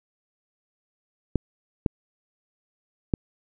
clicks, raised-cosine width 3 ms, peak -8 dBFS, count 3, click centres 1.357 / 1.862 / 3.138 s, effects none

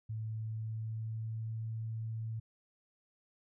sine tone with pitch glide, 110 to 111.86 Hz, A2 to A2, 0 to +29 cents, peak -36 dBFS, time 0.09-2.4 s, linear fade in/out 10 ms, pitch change +29 cents, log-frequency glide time 0.28-1.67 s, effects none

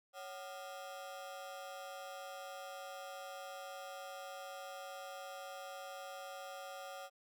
30% pulse ring-modulated tone, 654 Hz, E5, 14 cents flat, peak -40 dBFS, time 0.13-7.1 s, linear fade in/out 50 ms, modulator 98.3 Hz, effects none

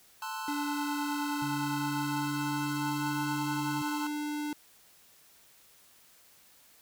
square chord, F# half-diminished seventh, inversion first, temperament equal, 880 / 1046.5 / 1318.5 / 1480 Hz, A5 / C6 / E6 / F#6, 0 / 0 / 0 / 0 cents, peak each -39 / -42 / -45 / -44 dBFS, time 0.22-4.07 s, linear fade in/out 2 ms
square tone with pitch glide, 290.1 to 297.1 Hz, D4 to D4, -21 to +20 cents, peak -33 dBFS, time 0.48-4.53 s, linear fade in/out 2 ms, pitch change +41 cents, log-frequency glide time 1.72-3.46 s
sine tone, 141.4 Hz, C#3, 35 cents sharp, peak -37 dBFS, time 1.42-3.82 s, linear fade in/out 2 ms
effects white hiss -60 dBFS RMS until 6.81 s

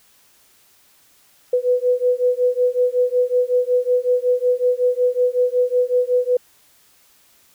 sine beating tone pair, 493.9 / 499.3 Hz, B4 / B4, 0 / +19 cents, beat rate 5.4 Hz, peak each -18 dBFS, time 1.53-6.37 s, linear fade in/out 5 ms, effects white hiss -55 dBFS RMS until 7.54 s

